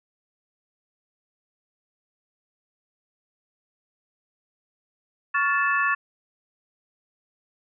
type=tone cluster; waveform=sine; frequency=1117 / 1401 / 1749 / 2625 Hz; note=C#6 / F6 / A6 / E7; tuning=+13 / +5 / -11 / -8 cents; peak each=-24 / -28 / -23 / -30 dBFS; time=5.34-5.95 s; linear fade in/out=10 ms; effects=none